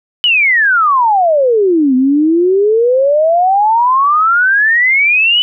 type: exponential two-way sweep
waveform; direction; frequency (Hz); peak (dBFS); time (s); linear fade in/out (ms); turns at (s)
sine; down then up; 3018 to 251.2 to 3018; -7; 0.24-5.42; 0; 1.95
effects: none